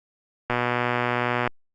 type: click train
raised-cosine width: 0.5 ms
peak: -8 dBFS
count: 120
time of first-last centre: 0.5-1.475 s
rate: 122 Hz
effects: Opus 48 kbps